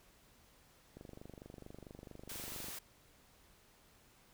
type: click train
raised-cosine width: 2 ms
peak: -37 dBFS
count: 43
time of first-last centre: 0.97-2.684 s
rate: 24.5 Hz
type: noise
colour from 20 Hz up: white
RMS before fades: -46 dBFS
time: 2.29-2.79 s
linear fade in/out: 5 ms
effects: pink hiss -66 dBFS RMS until 4.33 s